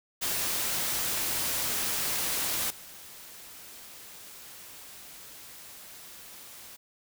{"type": "noise with level steps", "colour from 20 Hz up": "white", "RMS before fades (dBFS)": [-30, -47], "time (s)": [0.21, 6.77], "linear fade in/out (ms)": 20, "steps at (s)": 2.7, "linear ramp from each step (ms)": 5, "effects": []}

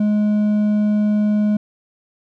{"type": "tone with hard clipping", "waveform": "triangle", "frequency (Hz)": 209.7, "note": "G#3", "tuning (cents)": 17, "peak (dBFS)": -15, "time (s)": [0, 1.57], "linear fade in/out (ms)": 5, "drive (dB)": 7, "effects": []}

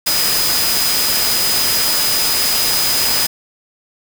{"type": "tone in noise", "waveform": "sine", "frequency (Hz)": 4990, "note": "D#8", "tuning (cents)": 4, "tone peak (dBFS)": -18, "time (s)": [0.06, 3.27], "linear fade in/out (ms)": 10, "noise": "white", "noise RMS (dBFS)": -17, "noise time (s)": [0.06, 3.27], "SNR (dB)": -4, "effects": []}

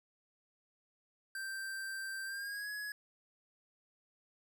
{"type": "tone with pitch glide", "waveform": "square", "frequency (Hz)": [1568, 1680.5], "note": ["G6", "G#6"], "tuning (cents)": [0, 20], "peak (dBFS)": -40, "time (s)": [1.35, 2.92], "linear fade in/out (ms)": 2, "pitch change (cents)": 120, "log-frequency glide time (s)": [2.25, 2.7], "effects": []}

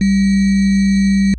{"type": "tone with sample-and-hold", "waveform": "sine", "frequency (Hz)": 196, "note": "G3", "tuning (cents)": 0, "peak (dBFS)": -9, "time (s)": [0.01, 1.34], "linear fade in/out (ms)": 2, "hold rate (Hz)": 2100, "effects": ["added 60 Hz sine -25 dBFS peak until 1.38 s", "MP3 32 kbps"]}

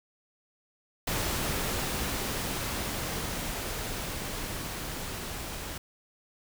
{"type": "noise with level ramp", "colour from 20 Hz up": "pink", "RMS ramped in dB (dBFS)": [-30, -38], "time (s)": [1.07, 5.78], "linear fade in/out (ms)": 5, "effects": []}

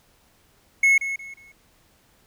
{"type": "tone with echo", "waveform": "triangle", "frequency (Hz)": 2185, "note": "C#7", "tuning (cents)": -26, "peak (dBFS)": -12, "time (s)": [0.83, 0.98], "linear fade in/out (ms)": 5, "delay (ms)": 180, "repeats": 3, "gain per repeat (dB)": -11, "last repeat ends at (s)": 1.52, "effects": ["pink hiss -60 dBFS RMS until 2.26 s"]}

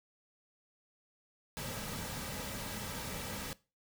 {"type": "noise with comb filter", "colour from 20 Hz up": "pink", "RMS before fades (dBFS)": -41, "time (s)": [1.57, 3.53], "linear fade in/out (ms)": 0, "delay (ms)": 2.8, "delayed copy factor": -0.5, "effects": ["noise-tail reverb RT60 0.3 s tail -20 dB re dry"]}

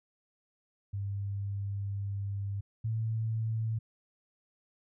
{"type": "tone pair in turn", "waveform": "sine", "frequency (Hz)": [99.8, 111.51], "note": ["G2", "A2"], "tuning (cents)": [32, 24], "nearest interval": "major second", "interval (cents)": 192, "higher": "second", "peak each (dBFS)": [-32, -29], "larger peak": "second", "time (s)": [[0.93, 2.61], [2.84, 3.79]], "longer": "first", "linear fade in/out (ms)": 10, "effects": []}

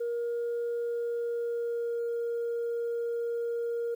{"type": "tone with pitch glide", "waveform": "sine", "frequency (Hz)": [472.3, 469], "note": ["A#4", "A#4"], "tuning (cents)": [23, 11], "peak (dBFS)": -27, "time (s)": [0, 3.95], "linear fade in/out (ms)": 10, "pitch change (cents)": -12, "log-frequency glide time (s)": [0.7, 2.1], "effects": ["tanh soft clip ceiling -27 dBFS", "10-bit"]}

